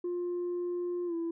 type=tone with pitch glide; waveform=sine; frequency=352.6 to 334.2 Hz; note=F4 to E4; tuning=+17 to +24 cents; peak=-29 dBFS; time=0.04-1.31 s; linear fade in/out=5 ms; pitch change=-93 cents; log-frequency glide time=1.06-1.14 s; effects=tanh soft clip ceiling -29 dBFS